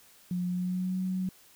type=tone with pitch glide; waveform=sine; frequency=178.9 to 185.96 Hz; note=F3 to F#3; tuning=+42 to +9 cents; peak=-28 dBFS; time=0.31-1.29 s; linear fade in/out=2 ms; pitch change=+67 cents; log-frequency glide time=0.48-0.97 s; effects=white hiss -58 dBFS RMS until 1.55 s

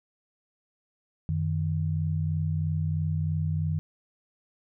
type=tone pair together; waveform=sine; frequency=92.5 / 155.57 Hz; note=F#2 / D#3; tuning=0 / 0 cents; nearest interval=major sixth; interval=900 cents; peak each=-28 / -27 dBFS; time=1.29-3.79 s; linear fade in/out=0 ms; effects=none

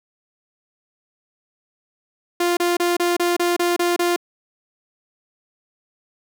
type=tone bursts; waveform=sawtooth; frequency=349.2 Hz; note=F4; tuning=in tune; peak=-13 dBFS; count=9; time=2.4-4.162 s; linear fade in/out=5 ms; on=170 ms; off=29 ms; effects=none

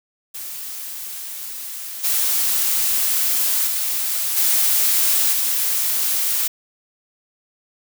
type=noise with level steps; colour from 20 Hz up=blue; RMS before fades=-31 / -19 / -22 / -17 / -20 dBFS; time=0.34-6.48 s; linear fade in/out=10 ms; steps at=2.03 / 3.66 / 4.36 / 5.32 s; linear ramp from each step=20 ms; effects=none

